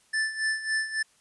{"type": "tone with tremolo", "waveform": "square", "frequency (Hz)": 1758, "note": "A6", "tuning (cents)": -2, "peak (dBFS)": -24, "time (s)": [0.13, 1.03], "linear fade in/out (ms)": 10, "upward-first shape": "sine", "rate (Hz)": 3.6, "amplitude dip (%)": 75, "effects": ["white hiss -63 dBFS RMS until 1.2 s", "resampled to 24000 Hz"]}